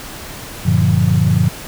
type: chord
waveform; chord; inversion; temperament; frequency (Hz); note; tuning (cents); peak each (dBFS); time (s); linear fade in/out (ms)
sine; G minor seventh; none; equal with one note detuned; 95.71 / 116.54 / 146.83 / 174.61; G2 / Bb2 / D3 / F3; -41 / 0 / 0 / 0; -16; 0.65-1.49; 10
effects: pink hiss -31 dBFS RMS until 1.67 s